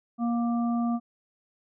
harmonic tone, 235.6 Hz, A#3, 19 cents sharp, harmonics 1 / 3 / 5, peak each -24 / -34 / -38 dBFS, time 0.18-1 s, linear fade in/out 50 ms, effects none

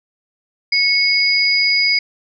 sine tone pair together, 2200 / 4916 Hz, C#7 / D#8, -14 / -22 cents, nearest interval octave + major second, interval 1392 cents, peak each -15 dBFS, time 0.72-1.99 s, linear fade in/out 5 ms, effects none

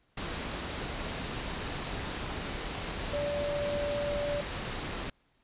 sine tone in noise, 580 Hz, D5, 22 cents flat, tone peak -30 dBFS, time 3.13-4.41 s, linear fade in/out 5 ms, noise pink, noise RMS -36 dBFS, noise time 0.17-5.1 s, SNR +3 dB, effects pink hiss -70 dBFS RMS until 5.43 s + resampled to 8000 Hz

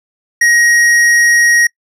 sine tone with hard clipping, 1886 Hz, A#6, 20 cents sharp, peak -8 dBFS, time 0.41-1.67 s, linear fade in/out 5 ms, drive 18 dB, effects noise-tail reverb RT60 0.1 s tail -26 dB re dry + low-pass 11000 Hz 12 dB/octave

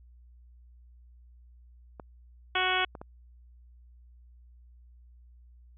clicks, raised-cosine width 1 ms, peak -27 dBFS, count 3, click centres 1.998 / 2.952 / 3.015 s
harmonic tone, 370 Hz, F#4, in tune, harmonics 1 / 2 / 3 / 4 / 5 / 6 / 7 / 8 / 9, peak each -36 / -32 / -33 / -31 / -37 / -33 / -35 / -35 / -34 dBFS, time 2.55-2.85 s, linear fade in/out 5 ms
effects added 60 Hz sine -52 dBFS peak until 5.77 s

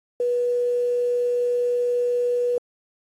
sine tone with quantisation, 486.9 Hz, B4, 25 cents flat, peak -19 dBFS, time 0.2-2.58 s, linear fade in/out 2 ms, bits 8, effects AAC 32 kbps

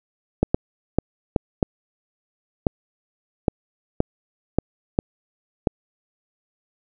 clicks, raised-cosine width 2 ms, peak -3 dBFS, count 11, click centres 0.43 / 0.545 / 0.986 / 1.362 / 1.628 / 2.668 / 3.482 / 4.004 / 4.586 / 4.989 / 5.672 s, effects none

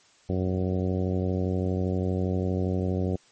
harmonic tone, 92.5 Hz, F#2, in tune, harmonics 1 / 2 / 3 / 4 / 5 / 6 / 7 / 8, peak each -27 / -29 / -33 / -33 / -35 / -37 / -43 / -44 dBFS, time 0.29-3.16 s, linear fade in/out 5 ms, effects white hiss -59 dBFS RMS until 3.31 s + MP3 32 kbps

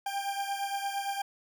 40% pulse beating tone pair, 793 / 801.7 Hz, G5 / G5, +20 / +39 cents, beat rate 8.7 Hz, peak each -32 / -36 dBFS, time 0.06-1.22 s, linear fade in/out 5 ms, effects none

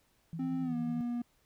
sine tone with tremolo, 164.81 Hz, E3, in tune, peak -36 dBFS, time 0.33-1.01 s, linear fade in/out 0 ms, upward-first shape sine, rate 11 Hz, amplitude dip 40%
triangle tone with pitch glide, 261.6 to 239.9 Hz, C4 to A#3, 0 to +50 cents, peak -30 dBFS, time 0.39-1.22 s, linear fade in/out 5 ms, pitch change -150 cents, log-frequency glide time 0.62-0.76 s
effects pink hiss -71 dBFS RMS until 1.45 s

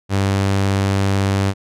sawtooth tone, 98 Hz, G2, in tune, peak -11 dBFS, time 0.09-1.54 s, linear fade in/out 50 ms, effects low-pass 9000 Hz 12 dB/octave

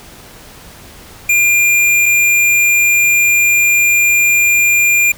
square tone pair in turn, 2400 / 2400 Hz, D7 / D7, +37 / +37 cents, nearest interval unison, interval 0 cents, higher neither, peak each -9 dBFS, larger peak neither, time 1.29-2.06 / 2.06-5.12 s, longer second, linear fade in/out 5 ms, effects pink hiss -37 dBFS RMS until 5.17 s

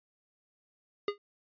square tone with exponential decay, 408.9 Hz, G#4, 27 cents flat, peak -25 dBFS, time 1.08-1.18 s, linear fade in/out 2 ms, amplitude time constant 20 ms, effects resampled to 11025 Hz

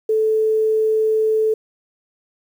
sine tone, 437 Hz, A4, 12 cents flat, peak -14 dBFS, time 0.09-1.54 s, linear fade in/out 5 ms, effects 8-bit

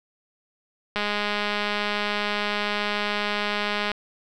click train, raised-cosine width 0.3 ms, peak -10 dBFS, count 613, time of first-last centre 0.96-3.917 s, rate 207 Hz, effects none

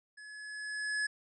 square tone with level ramp, 1700 Hz, G#6, 40 cents sharp, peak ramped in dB -49 to -30 dBFS, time 0.17-1.07 s, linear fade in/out 10 ms, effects resampled to 24000 Hz

